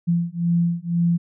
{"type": "beating tone pair", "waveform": "sine", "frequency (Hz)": [170, 172], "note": ["F3", "F3"], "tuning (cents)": [-46, -26], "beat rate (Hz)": 2, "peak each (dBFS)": -21, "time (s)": [0.07, 1.18], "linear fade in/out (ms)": 20, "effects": []}